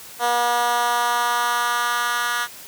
10% pulse tone with high-pass filter sweep, 240 Hz, B3, 49 cents flat, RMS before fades -21 dBFS, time 0.19-2.48 s, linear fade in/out 50 ms, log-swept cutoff 670 to 1500 Hz, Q 1.8, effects white hiss -40 dBFS RMS until 2.67 s + high-pass 60 Hz 12 dB/octave

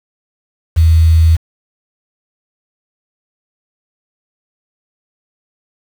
sine tone with quantisation, 81.4 Hz, E2, 21 cents flat, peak -5 dBFS, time 0.76-1.37 s, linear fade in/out 20 ms, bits 5, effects none

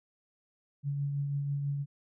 sine tone with tremolo, 141.8 Hz, C#3, 40 cents sharp, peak -28 dBFS, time 0.83-1.86 s, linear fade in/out 50 ms, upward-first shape triangle, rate 6.1 Hz, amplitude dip 35%, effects none

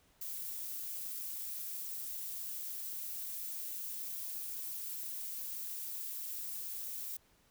violet noise with amplitude modulation, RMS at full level -39 dBFS, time 0.21-7.17 s, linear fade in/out 5 ms, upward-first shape sine, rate 274 Hz, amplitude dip 60%, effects pink hiss -69 dBFS RMS until 7.5 s

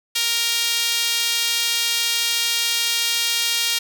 sawtooth tone with high-pass filter, 466.2 Hz, A#4, in tune, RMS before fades -21 dBFS, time 0.15-3.79 s, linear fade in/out 10 ms, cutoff 3300 Hz, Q 1.5, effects none

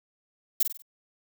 violet noise with echo, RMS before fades -22 dBFS, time 0.6-0.63 s, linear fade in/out 5 ms, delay 48 ms, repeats 4, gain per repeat -7 dB, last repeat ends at 0.822 s, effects none

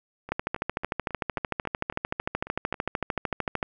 two click trains, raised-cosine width 0.5 ms, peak -24 / -11 dBFS, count 10 / 45, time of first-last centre 0.29-2.742 / 0.32-3.628 s, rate 3.67 / 13.3 Hz, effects none

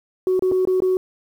sine tone with dropouts, 371.6 Hz, F#4, 7 cents sharp, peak -14 dBFS, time 0.27-0.97 s, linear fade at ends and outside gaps 1 ms, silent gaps 0.394-0.423 / 0.515-0.52 / 0.652-0.673 / 0.803-0.821 s, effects tanh soft clip ceiling -12 dBFS + 8-bit

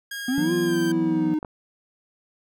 sawtooth tone with pitch glide, 1631 to 1570 Hz, G#6 to G6, -32 to +2 cents, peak -27 dBFS, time 0.11-0.92 s, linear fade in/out 5 ms, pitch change -66 cents, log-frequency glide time 0.64-0.76 s
triangle linear two-way sweep, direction up then down, 243.5 to 349.2 to 305.8 Hz, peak -19 dBFS, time 0.28-1.39 s, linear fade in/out 5 ms, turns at 0.53 s
triangle chord, E suspended second, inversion none, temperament equal, 164.81 / 185 / 246.9 Hz, E3 / F#3 / B3, 0 / 0 / 0 cents, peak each -27 / -27 / -27 dBFS, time 0.38-1.34 s, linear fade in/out 0 ms
clicks, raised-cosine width 1 ms, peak -22 dBFS, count 2, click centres 1.429 / 1.448 s
effects none

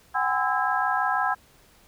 sine tone cluster, 748 / 814 / 1020 / 1314 / 1630 Hz, F#5 / G#5 / C6 / E6 / G#6, +19 / -35 / -44 / -6 / -33 cents, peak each -28 dBFS, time 0.14-1.35 s, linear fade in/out 20 ms, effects pink hiss -57 dBFS RMS until 1.87 s

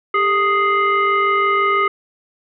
sine tone with frequency modulation, 1244.5 Hz, D#6, in tune, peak -13 dBFS, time 0.14-1.88 s, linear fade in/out 5 ms, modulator 845 Hz, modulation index 0.93, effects none

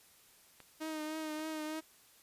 clicks, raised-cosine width 0.3 ms, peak -36 dBFS, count 2, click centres 0.603 / 1.394 s
sawtooth tone with vibrato, 311.1 Hz, D#4, in tune, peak -34 dBFS, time 0.8-1.81 s, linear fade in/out 20 ms, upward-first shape triangle, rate 3.3 Hz, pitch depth 37 cents each way
effects white hiss -63 dBFS RMS until 2.22 s + resampled to 32000 Hz

